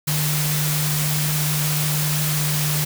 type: tone in noise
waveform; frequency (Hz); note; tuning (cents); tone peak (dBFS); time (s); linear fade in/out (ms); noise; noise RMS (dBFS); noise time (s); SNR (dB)
sine; 150.5; D3; +43; -21; 0.07-2.85; 10; white; -24; 0.07-2.85; 0
effects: none